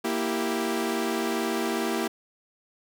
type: chord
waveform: sawtooth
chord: E diminished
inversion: second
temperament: equal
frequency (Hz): 233.1 / 329.6 / 392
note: Bb3 / E4 / G4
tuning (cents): 0 / 0 / 0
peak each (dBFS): -26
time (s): 0.04-2.08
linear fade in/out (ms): 10
effects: none